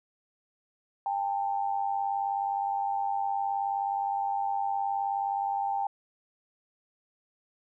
sine tone pair together, 796.7 / 896 Hz, G5 / A5, +28 / +31 cents, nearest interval major second, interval 203 cents, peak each -28 / -33 dBFS, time 1.06-5.87 s, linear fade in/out 2 ms, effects none

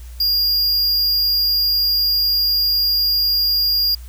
square tone, 4826 Hz, D8, 46 cents sharp, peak -15 dBFS, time 0.2-3.95 s, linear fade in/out 5 ms, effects added 60 Hz sine -32 dBFS peak until 4.08 s + white hiss -48 dBFS RMS until 4.08 s

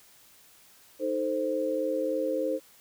sine chord, A diminished, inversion second, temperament equal, 311.1 / 440 / 523.3 Hz, Eb4 / A4 / C5, 0 / 0 / 0 cents, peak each -32 / -33 / -28 dBFS, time 0.99-2.6 s, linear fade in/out 50 ms, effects white hiss -57 dBFS RMS until 2.8 s

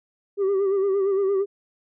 sine tone with vibrato, 392 Hz, G4, in tune, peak -16 dBFS, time 0.37-1.46 s, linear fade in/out 50 ms, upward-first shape sine, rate 8.7 Hz, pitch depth 56 cents each way, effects tanh soft clip ceiling -18 dBFS

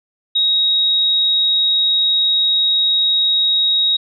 sine tone, 3787 Hz, A#7, 27 cents sharp, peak -12 dBFS, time 0.35-3.97 s, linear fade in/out 10 ms, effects none

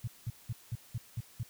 sine tone bursts, 116.2 Hz, A#2, 5 cents flat, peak -32 dBFS, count 7, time 0.04-1.432 s, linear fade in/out 5 ms, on 36 ms, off 190 ms, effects white hiss -58 dBFS RMS until 1.49 s

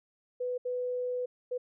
sine tone bursts at uneven times, 497 Hz, B4, 11 cents sharp, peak -30 dBFS, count 3, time 0.4-0.58 / 0.65-1.26 / 1.51-1.58 s, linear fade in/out 10 ms, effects none

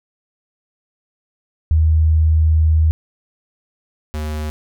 sine / square tone pair in turn, 79 / 76.4 Hz, D#2 / D#2, +27 / -31 cents, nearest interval minor second, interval 58 cents, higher first, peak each -10 / -22 dBFS, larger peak first, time 1.71-2.91 / 4.14-4.5 s, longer first, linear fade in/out 0 ms, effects none

